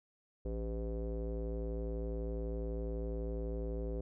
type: tone with low-pass filter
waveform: square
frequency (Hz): 56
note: A1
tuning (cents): +31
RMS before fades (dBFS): -38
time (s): 0.45-4.01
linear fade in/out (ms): 5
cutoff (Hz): 460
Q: 6.2
effects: none